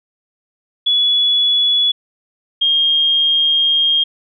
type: tone pair in turn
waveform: sine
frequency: 3400 / 3229 Hz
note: G#7 / G#7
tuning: +40 / -49 cents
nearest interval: minor second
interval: 89 cents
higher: first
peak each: -11 dBFS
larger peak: neither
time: 0.86-1.92 / 2.61-4.04 s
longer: second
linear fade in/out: 10 ms
effects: none